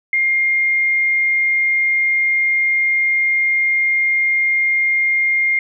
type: tone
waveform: sine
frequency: 2120 Hz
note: C7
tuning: 22 cents sharp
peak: -13 dBFS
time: 0.13-5.59 s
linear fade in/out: 2 ms
effects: none